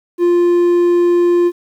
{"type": "tone", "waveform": "triangle", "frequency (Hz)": 349.2, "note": "F4", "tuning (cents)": 0, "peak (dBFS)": -7, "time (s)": [0.18, 1.52], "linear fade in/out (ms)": 50, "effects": ["8-bit"]}